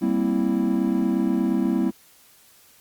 triangle chord, C dominant seventh, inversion second, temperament equal, 196 / 233.1 / 261.6 / 329.6 Hz, G3 / Bb3 / C4 / E4, 0 / 0 / 0 / 0 cents, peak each -23 dBFS, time 0.01-1.91 s, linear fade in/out 20 ms, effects white hiss -54 dBFS RMS until 2.8 s + Opus 48 kbps

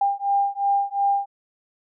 sine beating tone pair, 798 / 800.8 Hz, G5 / G5, +31 / +37 cents, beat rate 2.8 Hz, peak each -22 dBFS, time 0.01-1.26 s, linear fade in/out 5 ms, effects none

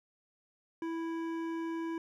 triangle tone with hard clipping, 329.6 Hz, E4, in tune, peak -36 dBFS, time 0.82-1.98 s, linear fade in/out 2 ms, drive 16 dB, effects none

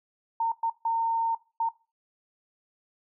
sine tone bursts at uneven times, 913 Hz, A#5, 36 cents flat, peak -23 dBFS, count 4, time 0.4-0.52 / 0.63-0.7 / 0.85-1.35 / 1.6-1.69 s, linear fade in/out 5 ms, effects noise-tail reverb RT60 0.3 s tail -20 dB re dry

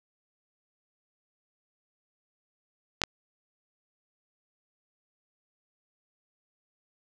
clicks, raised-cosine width 0.2 ms, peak -7 / -8 dBFS, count 2, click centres 3.017 / 3.037 s, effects none

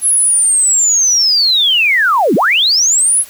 sine linear two-way sweep, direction down then up, 11000 to 167.9 to 11000 Hz, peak -8 dBFS, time 0.01-3.25 s, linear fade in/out 50 ms, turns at 2.35 s, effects white hiss -38 dBFS RMS until 3.29 s

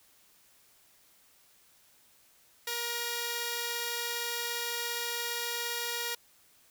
5% pulse tone pair together, 473.8 / 1877.8 Hz, A#4 / A#6, +28 / +12 cents, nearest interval 2 octaves, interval 2384 cents, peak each -22 / -27 dBFS, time 2.67-6.15 s, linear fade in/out 5 ms, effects white hiss -63 dBFS RMS until 6.7 s

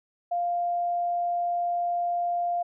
sine tone, 698.5 Hz, F5, in tune, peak -24 dBFS, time 0.31-2.63 s, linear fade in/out 10 ms, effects none

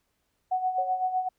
sine tone with tremolo, 742 Hz, F#5, 5 cents sharp, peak -22 dBFS, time 0.51-1.29 s, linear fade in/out 10 ms, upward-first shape sine, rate 7.9 Hz, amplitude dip 65%
sine tone with exponential decay, 551 Hz, C#5, 11 cents flat, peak -30 dBFS, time 0.78-1.24 s, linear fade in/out 5 ms, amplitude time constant 100 ms
effects pink hiss -75 dBFS RMS until 1.38 s

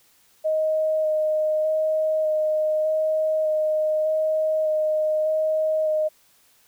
sine tone with vibrato, 622.3 Hz, D#5, in tune, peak -19 dBFS, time 0.44-6.09 s, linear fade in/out 20 ms, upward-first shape square, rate 0.83 Hz, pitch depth 10 cents each way, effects white hiss -59 dBFS RMS until 6.67 s

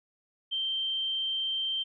sine tone, 3136 Hz, G7, in tune, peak -28 dBFS, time 0.51-1.84 s, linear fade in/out 20 ms, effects none

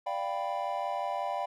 triangle chord, G dominant seventh, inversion second, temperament equal, 587.3 / 698.5 / 784 / 987.8 Hz, D5 / F5 / G5 / B5, 0 / 0 / 0 / 0 cents, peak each -35 / -34 / -33 / -35 dBFS, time 0.06-1.46 s, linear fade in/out 10 ms, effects none

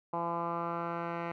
10% pulse tone with low-pass filter sweep, 169.8 Hz, F3, 48 cents flat, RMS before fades -35 dBFS, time 0.13-1.32 s, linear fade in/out 5 ms, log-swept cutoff 960 to 1800 Hz, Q 3.9, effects none

